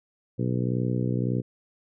harmonic tone, 61.74 Hz, B1, in tune, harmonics 2 / 3 / 4 / 5 / 6 / 7 / 8, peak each -26 / -30 / -32 / -34 / -36 / -37 / -38 dBFS, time 0.38-1.42 s, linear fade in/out 20 ms, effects none

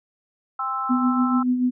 sine chord, C major, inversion second, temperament equal with one note detuned, 794.5 / 1046.5 / 1318.5 Hz, G5 / C6 / E6, +23 / 0 / 0 cents, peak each -31 / -30 / -25 dBFS, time 0.59-1.43 s, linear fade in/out 5 ms
sine tone with tremolo, 250 Hz, B3, 21 cents sharp, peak -16 dBFS, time 0.89-1.71 s, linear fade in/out 20 ms, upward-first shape sine, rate 6.9 Hz, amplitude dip 50%
effects none

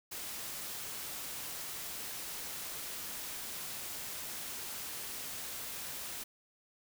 white noise, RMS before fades -42 dBFS, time 0.11-6.24 s, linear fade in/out 10 ms, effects none

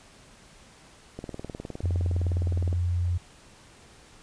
click train, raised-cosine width 2 ms, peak -22 dBFS, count 31, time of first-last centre 1.19-2.728 s, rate 19.5 Hz
sine tone, 87.8 Hz, F2, 10 cents sharp, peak -23 dBFS, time 1.83-3.18 s, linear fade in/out 10 ms
effects pink hiss -53 dBFS RMS until 4.22 s + resampled to 22050 Hz

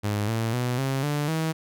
sawtooth tone with pitch steps, 103.83 / 113.23 / 123.48 / 134.65 / 146.84 / 160.13 Hz, G#2 / A#2 / B2 / C#3 / D3 / E3, 0 / -50 / 0 / -50 / 0 / -50 cents, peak -20 dBFS, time 0.03-1.53 s, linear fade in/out 20 ms, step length 250 ms, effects none

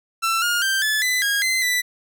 sawtooth tone with pitch steps, 1340 / 1422 / 1570 / 1729 / 2005 / 1635 / 2058 / 1981 Hz, E6 / F6 / G6 / A6 / B6 / G#6 / C7 / B6, +28 / +31 / +2 / -31 / +26 / -28 / -29 / +5 cents, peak -15 dBFS, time 0.22-1.82 s, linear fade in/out 20 ms, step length 200 ms, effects none

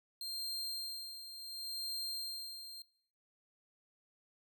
40% pulse tone with tremolo, 4184 Hz, C8, 1 cent flat, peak -36 dBFS, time 0.21-2.82 s, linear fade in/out 2 ms, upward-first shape sine, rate 0.7 Hz, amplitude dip 65%, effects noise-tail reverb RT60 0.7 s tail -23 dB re dry

